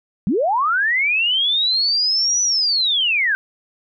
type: linear two-way sweep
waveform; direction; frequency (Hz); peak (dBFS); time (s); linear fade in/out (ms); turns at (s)
sine; up then down; 160.4 to 5970 to 1511; -15; 0.27-3.35; 0; 2.42
effects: none